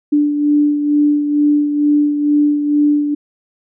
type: beating tone pair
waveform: sine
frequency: 293.7 / 295.9 Hz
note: D4 / D4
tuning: 0 / +13 cents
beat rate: 2.2 Hz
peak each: -11 / -20 dBFS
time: 0.12-3.15 s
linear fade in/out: 10 ms
effects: none